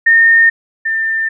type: tone pair in turn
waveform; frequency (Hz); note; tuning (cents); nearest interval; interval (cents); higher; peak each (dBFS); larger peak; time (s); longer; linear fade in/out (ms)
sine; 1828 / 1793.5; A#6 / A6; -34 / +33; unison; 33; first; -5 / -13; first; 0.06-0.5 / 0.85-1.29; neither; 10
effects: none